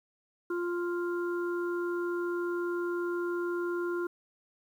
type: harmonic tone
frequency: 349.2 Hz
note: F4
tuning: in tune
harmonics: 1 / 3 / 4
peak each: -30 / -42 / -39 dBFS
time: 0.5-4.07 s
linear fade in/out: 5 ms
effects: 10-bit